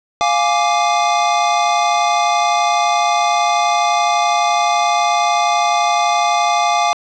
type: chord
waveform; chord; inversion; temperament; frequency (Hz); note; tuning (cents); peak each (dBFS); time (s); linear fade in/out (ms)
square; D diminished; first; equal; 698.5 / 830.6 / 1174.7; F5 / Ab5 / D6; 0 / 0 / 0; -17 / -18 / -19; 0.21-6.93; 0
effects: resampled to 16000 Hz + 7-bit